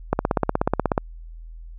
click train, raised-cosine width 1 ms, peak -4 dBFS, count 15, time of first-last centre 0.13-0.978 s, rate 16.5 Hz, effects added 41 Hz sine -36 dBFS peak until 1.78 s

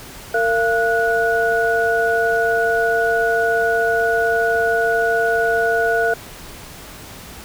sine tone cluster, 456.7 / 685 / 1466 Hz, A#4 / F5 / F#6, -36 / -34 / -16 cents, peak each -19 dBFS, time 0.34-6.14 s, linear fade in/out 5 ms, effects pink hiss -37 dBFS RMS until 7.44 s

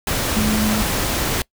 sine tone in noise, 214.3 Hz, A3, 45 cents flat, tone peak -18 dBFS, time 0.36-0.82 s, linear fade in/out 2 ms, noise pink, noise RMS -21 dBFS, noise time 0.07-1.42 s, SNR 0 dB, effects noise-tail reverb RT60 0.1 s tail -23 dB re dry

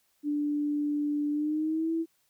sine tone with pitch glide, 293.7 to 327.8 Hz, D4 to E4, 0 to -10 cents, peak -26 dBFS, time 0.23-2.06 s, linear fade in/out 50 ms, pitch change +190 cents, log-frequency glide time 1.31-1.92 s, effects white hiss -71 dBFS RMS until 2.29 s

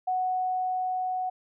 sine tone with level ramp, 740 Hz, F#5, in tune, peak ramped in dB -24 to -27 dBFS, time 0.07-1.3 s, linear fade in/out 10 ms, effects none

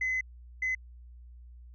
sine tone bursts at uneven times, 2034 Hz, C7, 50 cents flat, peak -26 dBFS, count 2, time 0.01-0.21 / 0.62-0.75 s, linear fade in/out 5 ms, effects tanh soft clip ceiling -24 dBFS + added 60 Hz sine -47 dBFS peak until 1.74 s

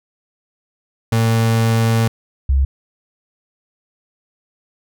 35% pulse / sine tone pair in turn, 113.6 / 67.55 Hz, A#2 / C#2, -44 / -44 cents, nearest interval major sixth, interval 900 cents, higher first, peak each -11 dBFS, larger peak neither, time 1.12-2.08 / 2.49-2.65 s, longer first, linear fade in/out 5 ms, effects none

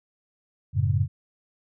sine chord, F# minor, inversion none, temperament equal, 92.5 / 110 / 138.59 Hz, F#2 / A2 / C#3, 0 / 0 / 0 cents, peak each -24 / -24 / -25 dBFS, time 0.73-1.08 s, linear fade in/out 50 ms, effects none

